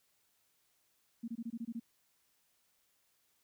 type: tone bursts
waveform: sine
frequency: 231.4 Hz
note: A#3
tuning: 13 cents flat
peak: -37 dBFS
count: 8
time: 1.23-1.799 s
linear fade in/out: 10 ms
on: 51 ms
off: 23 ms
effects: white hiss -75 dBFS RMS until 3.43 s